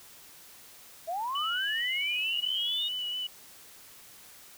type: linear sweep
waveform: sine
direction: up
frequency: 632 to 3729 Hz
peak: -30 dBFS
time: 1.07-2.89 s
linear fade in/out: 20 ms
type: tone with vibrato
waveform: sine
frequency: 2960 Hz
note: F#7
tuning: in tune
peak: -31 dBFS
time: 1.35-3.27 s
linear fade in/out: 5 ms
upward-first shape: sine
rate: 4.5 Hz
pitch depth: 25 cents each way
effects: white hiss -52 dBFS RMS until 4.57 s